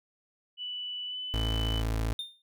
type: tone with pitch glide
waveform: sine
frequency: 2970 to 3001 Hz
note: F#7 to F#7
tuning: +6 to +24 cents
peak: -34 dBFS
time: 0.57-1.83 s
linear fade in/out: 50 ms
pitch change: +18 cents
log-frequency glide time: 1.06-1.17 s
type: tone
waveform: 30% pulse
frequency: 55.1 Hz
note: A1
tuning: 3 cents sharp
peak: -25 dBFS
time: 1.34-2.13 s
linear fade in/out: 0 ms
type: tone with exponential decay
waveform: triangle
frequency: 3627 Hz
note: A#7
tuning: 48 cents flat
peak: -29 dBFS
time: 2.19-2.42 s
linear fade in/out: 2 ms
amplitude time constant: 49 ms
effects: none